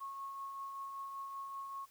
sine tone with tremolo, 1095 Hz, C#6, 22 cents flat, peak -40 dBFS, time 0-1.86 s, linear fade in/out 20 ms, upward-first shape triangle, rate 5.2 Hz, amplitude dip 35%, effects white hiss -66 dBFS RMS until 1.9 s

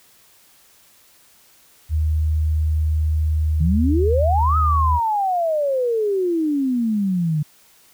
sine tone, 77.78 Hz, D#2, in tune, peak -16 dBFS, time 1.89-5 s, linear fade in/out 50 ms
sine exponential two-way sweep, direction up then down, 146.83 to 1298 to 146.83 Hz, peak -17 dBFS, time 3.6-7.43 s, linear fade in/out 10 ms, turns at 4.57 s
effects white hiss -53 dBFS RMS until 7.93 s

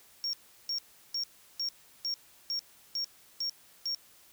triangle tone bursts, 5540 Hz, F8, 15 cents flat, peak -29 dBFS, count 9, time 0.24-3.948 s, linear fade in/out 0 ms, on 92 ms, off 360 ms, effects white hiss -59 dBFS RMS until 4.32 s

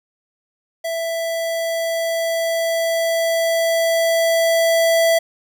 square tone with level ramp, 662 Hz, E5, 7 cents sharp, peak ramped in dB -22 to -13 dBFS, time 0.84-5.19 s, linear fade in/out 10 ms, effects none

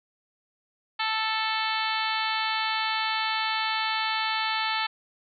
harmonic tone, 440 Hz, A4, in tune, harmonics 2 / 3 / 4 / 5 / 6 / 7 / 8 / 9 / 10, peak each -30 / -32 / -33 / -34 / -35 / -35 / -36 / -37 / -37 dBFS, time 0.99-4.87 s, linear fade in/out 10 ms, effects none

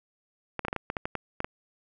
clicks, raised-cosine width 0.5 ms, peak -15 dBFS, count 11, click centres 0.593 / 0.65 / 0.683 / 0.729 / 0.763 / 0.901 / 0.968 / 1.055 / 1.153 / 1.404 / 1.445 s, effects none

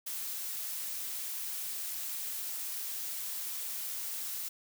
blue noise, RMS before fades -38 dBFS, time 0.06-4.49 s, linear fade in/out 10 ms, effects none

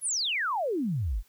sine exponential sweep, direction down, 11510 to 39.17 Hz, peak -26 dBFS, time 0.01-1.23 s, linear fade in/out 50 ms, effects white hiss -64 dBFS RMS until 1.28 s

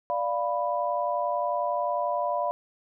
sine chord, B diminished, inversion first, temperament equal, 587.3 / 698.5 / 987.8 Hz, D5 / F5 / B5, 0 / 0 / 0 cents, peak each -29 dBFS, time 0.1-2.51 s, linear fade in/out 0 ms, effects none

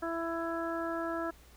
harmonic tone, 332.4 Hz, E4, 15 cents sharp, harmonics 1 / 2 / 3 / 4 / 5, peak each -36 / -37 / -43 / -39 / -43 dBFS, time 0.02-1.31 s, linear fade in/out 10 ms, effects added 60 Hz sine -58 dBFS peak until 1.56 s + pink hiss -60 dBFS RMS until 1.56 s

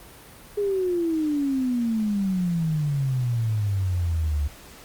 sine exponential sweep, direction down, 416.2 to 70.7 Hz, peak -21 dBFS, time 0.57-4.48 s, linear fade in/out 10 ms, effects pink hiss -46 dBFS RMS until 4.84 s + Opus 32 kbps

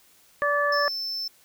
harmonic tone, 579 Hz, D5, 25 cents flat, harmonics 1 / 2 / 3, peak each -25 / -25 / -25 dBFS, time 0.42-0.88 s, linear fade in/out 0 ms
triangle tone, 5300 Hz, E8, 9 cents sharp, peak -27 dBFS, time 0.72-1.28 s, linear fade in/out 5 ms
effects white hiss -58 dBFS RMS until 1.44 s

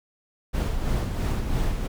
brown noise with tremolo, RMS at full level -23 dBFS, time 0.53-1.88 s, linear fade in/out 20 ms, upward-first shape sine, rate 3 Hz, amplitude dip 45%, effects none

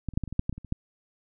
clicks, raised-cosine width 5 ms, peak -17 / -30 / -11 / -18 / -26 / -22 / -10 / -15 / -23 / -27 / -30 / -14 dBFS, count 12, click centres 0.087 / 0.137 / 0.175 / 0.237 / 0.277 / 0.326 / 0.394 / 0.495 / 0.527 / 0.58 / 0.647 / 0.724 s, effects none

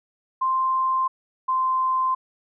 sine tone pair in turn, 1046.5 / 1039.3 Hz, C6 / C6, 0 / -12 cents, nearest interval unison, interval 12 cents, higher first, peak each -19 dBFS, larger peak neither, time 0.41-1.08 / 1.48-2.15 s, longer neither, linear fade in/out 10 ms, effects none

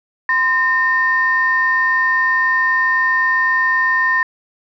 sine tone pair together, 1030 / 1821.9 Hz, C6 / A#6, -28 / -40 cents, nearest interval minor seventh, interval 988 cents, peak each -18 / -13 dBFS, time 0.29-4.23 s, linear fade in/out 2 ms, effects tanh soft clip ceiling -5 dBFS

